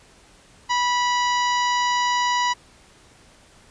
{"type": "harmonic tone with a mistuned harmonic", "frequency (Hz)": 980, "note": "B5", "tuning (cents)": -14, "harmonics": [1, 2, 3, 4, 5, 6, 7], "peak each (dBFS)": [-20, -26, -30, -32, -34, -36, -37], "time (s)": [0.69, 2.54], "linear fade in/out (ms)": 20, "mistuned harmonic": 6, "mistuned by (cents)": -29, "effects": ["pink hiss -52 dBFS RMS until 3.7 s", "resampled to 22050 Hz"]}